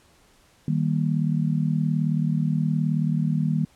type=chord; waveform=sine; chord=Eb major; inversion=none; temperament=just; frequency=155.56 / 194.45 / 233.3 Hz; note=Eb3 / G3 / Bb3; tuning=0 / -14 / +2 cents; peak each=-22 / -27 / -27 dBFS; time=0.68-3.65 s; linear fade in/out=2 ms; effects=pink hiss -58 dBFS RMS until 3.75 s + low-pass 11000 Hz 12 dB/octave